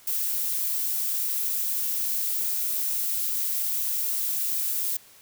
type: noise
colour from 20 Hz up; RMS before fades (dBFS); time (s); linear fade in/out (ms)
violet; -27; 0.07-4.97; 5
effects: white hiss -53 dBFS RMS until 5.21 s